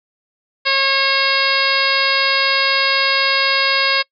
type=harmonic tone; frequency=544 Hz; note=C#5; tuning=33 cents flat; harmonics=1 / 2 / 3 / 4 / 5 / 6 / 7 / 8 / 9; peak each=-24 / -22 / -21 / -20 / -22 / -26 / -24 / -22 / -22 dBFS; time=0.65-4.03 s; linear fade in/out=20 ms; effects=noise-tail reverb RT60 0.1 s tail -24 dB re dry